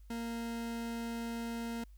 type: tone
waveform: 40% pulse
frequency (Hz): 231.9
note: A#3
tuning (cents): -9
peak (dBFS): -36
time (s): 0.1-1.84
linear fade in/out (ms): 5
effects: added 50 Hz sine -52 dBFS peak until 1.97 s + white hiss -75 dBFS RMS until 1.97 s